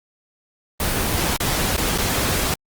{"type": "noise with dropouts", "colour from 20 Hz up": "pink", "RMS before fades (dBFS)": -21, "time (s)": [0.8, 2.54], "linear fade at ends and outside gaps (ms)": 1, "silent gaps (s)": [[1.365, 1.403], [1.765, 1.779], [1.977, 1.984]], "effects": ["Opus 24 kbps"]}